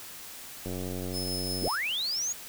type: click train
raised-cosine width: 2 ms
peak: -23 dBFS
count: 94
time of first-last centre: 0.66-1.676 s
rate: 91.5 Hz
type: tone with tremolo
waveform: sawtooth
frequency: 5200 Hz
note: E8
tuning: 24 cents flat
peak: -29 dBFS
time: 1.12-1.79 s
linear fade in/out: 50 ms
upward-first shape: triangle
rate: 5.7 Hz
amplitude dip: 35%
type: linear sweep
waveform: sine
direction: up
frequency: 160.6 to 6850 Hz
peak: -28 dBFS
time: 1.62-2.33 s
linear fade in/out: 10 ms
effects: white hiss -44 dBFS RMS until 2.48 s